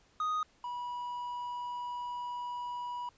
triangle tone pair in turn, 1244.5 / 975 Hz, D#6 / B5, 0 / -23 cents, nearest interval major third, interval 423 cents, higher first, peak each -28 / -34 dBFS, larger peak first, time 0.2-0.43 / 0.64-3.09 s, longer second, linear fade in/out 2 ms, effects pink hiss -66 dBFS RMS until 3.17 s + resampled to 16000 Hz

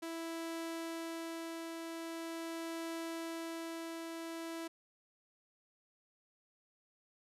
sawtooth tone with tremolo, 330 Hz, E4, 2 cents sharp, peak -35 dBFS, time 0.02-4.68 s, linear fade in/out 10 ms, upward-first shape triangle, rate 0.43 Hz, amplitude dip 30%, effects resampled to 32000 Hz

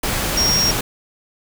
sine tone in noise, 5588 Hz, F8, in tune, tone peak -15 dBFS, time 0.37-0.71 s, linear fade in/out 5 ms, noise pink, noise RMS -21 dBFS, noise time 0.03-0.81 s, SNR +3 dB, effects none

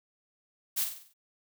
blue noise with echo, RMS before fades -29 dBFS, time 0.76-0.85 s, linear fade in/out 20 ms, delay 48 ms, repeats 6, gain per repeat -6 dB, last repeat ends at 1.138 s, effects none

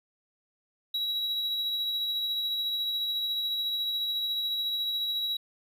triangle tone with tremolo, 3881 Hz, B7, 31 cents flat, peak -25 dBFS, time 0.94-5.37 s, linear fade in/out 5 ms, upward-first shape triangle, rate 14 Hz, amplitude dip 30%, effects none

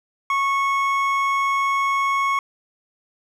triangle tone pair together, 1101.3 / 2200 Hz, C#6 / C#7, -12 / -14 cents, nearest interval octave, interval 1198 cents, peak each -17 / -23 dBFS, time 0.3-2.39 s, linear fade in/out 2 ms, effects none

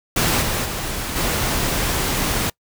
pink noise with level steps, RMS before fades -18 / -22 / -26 / -21 dBFS, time 0.16-2.5 s, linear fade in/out 5 ms, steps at 0.41 / 0.64 / 1.15 s, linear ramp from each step 20 ms, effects noise-tail reverb RT60 0.1 s tail -25 dB re dry

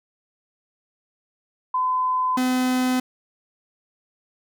sine / 45% pulse tone pair in turn, 1017 / 254.2 Hz, C6 / C4, -50 / -50 cents, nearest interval 2 octaves, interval 2400 cents, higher first, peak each -19 dBFS, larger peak neither, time 1.74-2.37 / 2.37-3 s, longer neither, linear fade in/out 5 ms, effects none

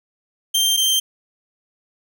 sawtooth tone pair in turn, 3159 / 3145 Hz, G7 / G7, +13 / +5 cents, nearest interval unison, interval 8 cents, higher first, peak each -12 dBFS, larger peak neither, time 0.54-0.77 / 0.77-1 s, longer neither, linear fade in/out 10 ms, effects none

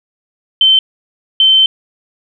sine tone pair in turn, 3090 / 3090 Hz, G7 / G7, -26 / -26 cents, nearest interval unison, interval 0 cents, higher neither, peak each -5 dBFS, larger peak neither, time 0.61-0.79 / 1.4-1.66 s, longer second, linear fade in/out 2 ms, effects none

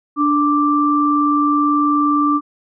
sine tone pair together, 293.7 / 1174.8 Hz, D4 / D6, 0 / 0 cents, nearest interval 2 octaves, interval 2400 cents, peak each -15 dBFS, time 0.16-2.41 s, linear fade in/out 50 ms, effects none

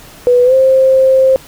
sine tone with pitch glide, 492 to 527.3 Hz, B4 to C5, -7 to +13 cents, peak -5 dBFS, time 0.27-1.36 s, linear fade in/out 0 ms, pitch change +120 cents, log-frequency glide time 0.44-0.54 s, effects pink hiss -37 dBFS RMS until 1.47 s

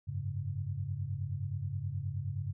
sine chord, F# suspended second, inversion none, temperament equal with one note detuned, 92.5 / 101.98 / 138.59 Hz, F#2 / G#2 / C#3, 0 / -31 / 0 cents, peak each -39 / -37 / -38 dBFS, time 0.07-2.53 s, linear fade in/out 20 ms, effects none

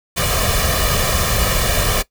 pink noise with comb filter, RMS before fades -17 dBFS, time 0.16-2.03 s, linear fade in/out 20 ms, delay 1.7 ms, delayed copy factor +0.7, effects noise-tail reverb RT60 0.1 s tail -19 dB re dry

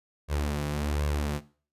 sawtooth tone with flanger, 73.42 Hz, D2, in tune, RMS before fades -29 dBFS, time 0.28-1.41 s, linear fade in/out 50 ms, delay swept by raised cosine 1.8 to 6.2 ms, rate 1.3 Hz, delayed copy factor +0.55, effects noise-tail reverb RT60 0.4 s tail -18 dB re dry + resampled to 32000 Hz

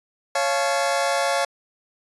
sawtooth chord, Db augmented, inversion none, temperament just, 554.4 / 693 / 866.2 Hz, Db5 / F5 / A5, 0 / -14 / -27 cents, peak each -19 / -20 / -23 dBFS, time 0.35-1.45 s, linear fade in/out 5 ms, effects resampled to 24000 Hz

